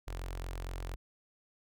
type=tone with notch filter; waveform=sawtooth; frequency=44.31 Hz; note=F1; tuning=26 cents sharp; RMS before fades=-40 dBFS; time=0.07-0.96 s; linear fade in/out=10 ms; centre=190 Hz; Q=0.73; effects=none